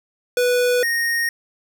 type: tone pair in turn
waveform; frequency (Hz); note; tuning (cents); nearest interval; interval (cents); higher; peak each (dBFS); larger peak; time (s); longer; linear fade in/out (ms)
square; 492.3 / 1858.7; B4 / A#6; -6 / -6; octave + major seventh; 2300; second; -16 / -19; first; 0.37-0.83 / 0.83-1.29; neither; 2
effects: none